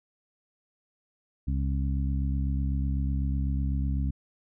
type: harmonic tone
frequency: 68 Hz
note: C#2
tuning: 33 cents flat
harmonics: 1 / 2 / 3 / 4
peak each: -26 / -32 / -36 / -38 dBFS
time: 1.47-4.11 s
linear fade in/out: 10 ms
effects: none